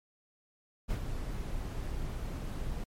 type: noise with ADSR envelope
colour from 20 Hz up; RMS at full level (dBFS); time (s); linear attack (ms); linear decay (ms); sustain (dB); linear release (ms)
brown; -30; 0.88-2.84; 30; 79; -6; 5
effects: MP3 64 kbps